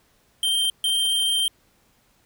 square tone bursts at uneven times, 3153 Hz, G7, 9 cents sharp, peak -20 dBFS, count 2, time 0.43-0.7 / 0.84-1.48 s, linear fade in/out 2 ms, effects pink hiss -62 dBFS RMS until 2.25 s

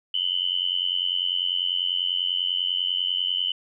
sine tone with amplitude modulation, 3000 Hz, F#7, 23 cents sharp, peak -18 dBFS, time 0.14-3.52 s, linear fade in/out 5 ms, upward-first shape sine, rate 90.1 Hz, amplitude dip 100%, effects none

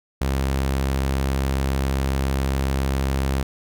sawtooth tone, 67.3 Hz, C2, 49 cents sharp, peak -16 dBFS, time 0.21-3.43 s, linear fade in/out 5 ms, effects none

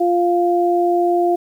sine tone pair together, 349.2 / 698.5 Hz, F4 / F5, 0 / 0 cents, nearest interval octave, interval 1200 cents, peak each -15 / -17 dBFS, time 0-1.36 s, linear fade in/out 10 ms, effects 8-bit

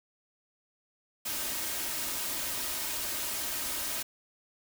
white noise with comb filter, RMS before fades -34 dBFS, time 1.25-4.03 s, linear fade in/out 10 ms, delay 3.2 ms, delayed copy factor +0.5, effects none

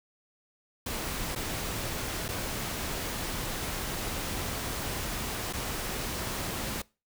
pink noise with dropouts, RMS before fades -34 dBFS, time 0.86-6.82 s, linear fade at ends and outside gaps 5 ms, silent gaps 1.351-1.359 / 2.282-2.287 / 5.528-5.533 s, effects noise-tail reverb RT60 0.3 s tail -23 dB re dry

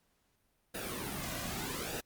pink noise with flanger, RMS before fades -39 dBFS, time 0.74-2.01 s, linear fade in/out 10 ms, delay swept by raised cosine 0.92 to 2.32 ms, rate 0.81 Hz, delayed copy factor -0.65, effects pink hiss -75 dBFS RMS until 2.05 s + Opus 48 kbps

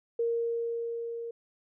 sine tone with level ramp, 465.4 Hz, A#4, 3 cents flat, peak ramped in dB -25 to -35 dBFS, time 0.19-1.31 s, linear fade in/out 5 ms, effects none

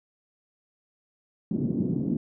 pink band-pass noise, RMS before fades -27 dBFS, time 1.51-2.17 s, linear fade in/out 5 ms, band 150 to 300 Hz, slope 24 dB/octave, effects none

